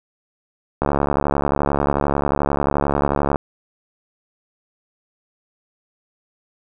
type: click train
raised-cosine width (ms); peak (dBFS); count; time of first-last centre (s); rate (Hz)
1; -4; 182; 0.82-3.359; 71.3
effects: none